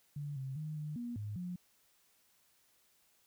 sine tone with pitch steps, 145.1 / 133.2 / 153.9 / 150.9 / 239.3 / 104.5 / 178.5 Hz, D3 / C3 / D#3 / D3 / A#3 / G#2 / F3, -21 / +31 / -19 / +47 / +46 / +11 / +38 cents, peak -38 dBFS, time 0.16-1.56 s, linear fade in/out 5 ms, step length 200 ms, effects white hiss -71 dBFS RMS until 3.26 s

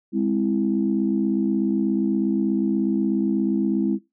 sine chord, Ab augmented, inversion none, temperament equal with one note detuned, 204.9 / 261.6 / 329.6 Hz, Ab3 / C4 / E4, -23 / 0 / 0 cents, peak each -22 / -24 / -23 dBFS, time 0.12-3.99 s, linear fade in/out 50 ms, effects noise-tail reverb RT60 0.2 s tail -18 dB re dry + tanh soft clip ceiling -9 dBFS

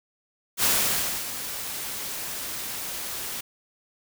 white noise with ADSR envelope, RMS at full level -21 dBFS, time 0.57-3.41 s, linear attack 66 ms, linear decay 610 ms, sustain -12 dB, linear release 8 ms, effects none

